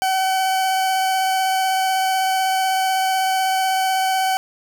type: tone with vibrato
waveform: 40% pulse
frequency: 759 Hz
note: F#5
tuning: 44 cents sharp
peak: -16 dBFS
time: 0.02-4.37 s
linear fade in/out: 0 ms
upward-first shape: square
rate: 16 Hz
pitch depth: 8 cents each way
effects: none